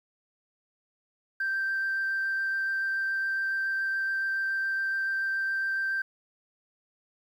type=tone with vibrato; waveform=sine; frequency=1568 Hz; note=G6; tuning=in tune; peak=-25 dBFS; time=1.4-6.02 s; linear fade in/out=5 ms; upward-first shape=triangle; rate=7.1 Hz; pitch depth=8 cents each way; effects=tanh soft clip ceiling -23 dBFS + 10-bit